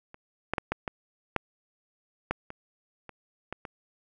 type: clicks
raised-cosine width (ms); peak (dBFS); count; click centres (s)
0.5; -30 / -12 / -12 / -12 / -16 / -10 / -12 / -24 / -27 / -19 / -23; 11; 0.144 / 0.536 / 0.582 / 0.72 / 0.878 / 1.363 / 2.31 / 2.504 / 3.093 / 3.526 / 3.652
effects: none